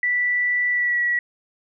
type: tone with pitch glide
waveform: sine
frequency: 1967 to 1932.1 Hz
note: B6 to B6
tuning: -7 to -38 cents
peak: -18 dBFS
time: 0.03-1.19 s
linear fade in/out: 2 ms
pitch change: -31 cents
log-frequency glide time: 0.71-0.99 s
effects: none